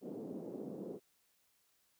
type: band-pass noise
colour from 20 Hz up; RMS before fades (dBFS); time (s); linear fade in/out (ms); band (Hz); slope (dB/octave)
white; -45; 0.01-1; 50; 180 to 440; 24
effects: white hiss -75 dBFS RMS until 1.99 s